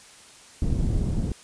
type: low-pass noise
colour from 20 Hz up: pink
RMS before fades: -24 dBFS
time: 0.62-1.32 s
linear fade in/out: 2 ms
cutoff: 220 Hz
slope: 12 dB/octave
effects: white hiss -49 dBFS RMS until 1.43 s + resampled to 22050 Hz